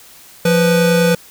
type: tone pair together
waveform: square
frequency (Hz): 174.62 / 493.9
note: F3 / B4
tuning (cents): 0 / 0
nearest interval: octave + tritone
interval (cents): 1800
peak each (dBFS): -14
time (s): 0.45-1.15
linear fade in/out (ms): 5
effects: white hiss -42 dBFS RMS until 1.3 s